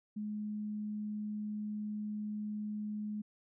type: tone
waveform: sine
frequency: 210.7 Hz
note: G#3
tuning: 25 cents sharp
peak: -36 dBFS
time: 0.16-3.22 s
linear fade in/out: 10 ms
effects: none